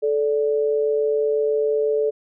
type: tone pair together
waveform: sine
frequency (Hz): 436 / 582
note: A4 / D5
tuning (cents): -16 / -16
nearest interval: perfect fourth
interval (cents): 500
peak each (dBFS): -18 / -25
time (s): 0.02-2.11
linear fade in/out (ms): 20
effects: none